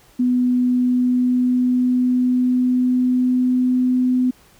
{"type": "tone with pitch glide", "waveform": "sine", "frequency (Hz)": [248.7, 252.5], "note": ["B3", "B3"], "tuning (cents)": [12, 39], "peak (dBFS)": -14, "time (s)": [0.19, 4.31], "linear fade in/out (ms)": 10, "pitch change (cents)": 27, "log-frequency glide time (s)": [0.58, 3.84], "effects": ["pink hiss -52 dBFS RMS until 4.59 s"]}